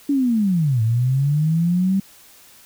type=linear two-way sweep; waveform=sine; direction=down then up; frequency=290.3 to 109 to 196.4 Hz; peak=-15 dBFS; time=0.09-2 s; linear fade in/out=5 ms; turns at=0.82 s; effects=white hiss -48 dBFS RMS until 2.65 s